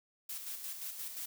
blue noise with tremolo, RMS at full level -41 dBFS, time 0.29-1.26 s, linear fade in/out 5 ms, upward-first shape square, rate 5.7 Hz, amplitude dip 45%, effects none

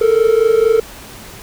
triangle tone pair together, 436.2 / 460.5 Hz, A4 / A#4, -15 / -21 cents, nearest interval minor second, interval 94 cents, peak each -10 dBFS, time 0.01-0.8 s, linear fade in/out 5 ms, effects pink hiss -35 dBFS RMS until 1.42 s

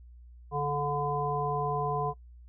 harmonic tone, 145 Hz, D3, 22 cents flat, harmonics 1 / 3 / 5 / 7, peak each -33 / -33 / -33 / -33 dBFS, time 0.51-2.14 s, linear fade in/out 50 ms, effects noise-tail reverb RT60 0.1 s tail -21 dB re dry + added 60 Hz sine -48 dBFS peak until 2.48 s

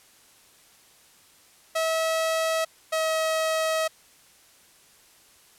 sawtooth tone pair in turn, 646 / 638.9 Hz, E5 / D#5, -35 / +46 cents, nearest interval unison, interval 19 cents, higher first, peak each -19 dBFS, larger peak neither, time 1.75-2.65 / 2.92-3.88 s, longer second, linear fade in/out 10 ms, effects white hiss -56 dBFS RMS until 5.58 s + low-pass 12000 Hz 12 dB/octave

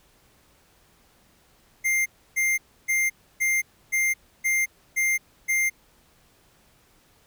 square tone bursts, 2100 Hz, C7, 6 cents sharp, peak -21 dBFS, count 8, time 1.84-5.7 s, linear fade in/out 20 ms, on 220 ms, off 300 ms, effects pink hiss -60 dBFS RMS until 7.26 s

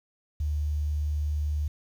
sine tone with quantisation, 74.6 Hz, D2, 28 cents sharp, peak -25 dBFS, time 0.4-1.68 s, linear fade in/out 5 ms, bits 9, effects none

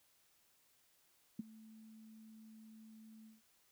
sine tone with ADSR envelope, 220 Hz, A3, in tune, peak -35 dBFS, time 1.39-3.42 s, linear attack 5 ms, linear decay 18 ms, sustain -20 dB, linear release 160 ms, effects white hiss -73 dBFS RMS until 3.71 s

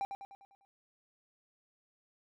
triangle tone with echo, 791 Hz, G5, 15 cents sharp, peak -30 dBFS, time 0.01-0.05 s, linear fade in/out 0 ms, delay 100 ms, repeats 6, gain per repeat -6 dB, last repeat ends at 0.65 s, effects none

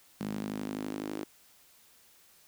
sawtooth tone with high-pass filter sweep, 51.91 Hz, G#1, in tune, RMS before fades -37 dBFS, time 0.2-1.24 s, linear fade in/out 5 ms, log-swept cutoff 200 to 310 Hz, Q 3.7, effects white hiss -61 dBFS RMS until 2.47 s

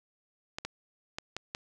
clicks, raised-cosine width 0.2 ms, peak -18 dBFS, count 5, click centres 0.585 / 0.65 / 1.185 / 1.366 / 1.549 s, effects none

